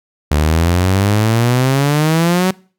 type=exponential sweep; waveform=sawtooth; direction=up; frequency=72.9 to 189.3 Hz; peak=-7 dBFS; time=0.31-2.51 s; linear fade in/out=5 ms; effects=noise-tail reverb RT60 0.4 s tail -23 dB re dry